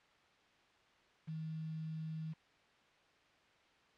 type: tone with quantisation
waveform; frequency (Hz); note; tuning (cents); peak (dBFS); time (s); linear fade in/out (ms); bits
sine; 158.6; D#3; +33; -40; 1.27-2.34; 20; 10
effects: white hiss -68 dBFS RMS until 3.97 s + low-pass 3000 Hz 12 dB/octave